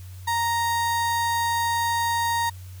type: tone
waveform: 35% pulse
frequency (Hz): 932.3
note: A#5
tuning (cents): 0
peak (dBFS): -20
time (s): 0.27-2.5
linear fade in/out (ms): 10
effects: added 92 Hz sine -37 dBFS peak until 2.8 s + white hiss -52 dBFS RMS until 2.8 s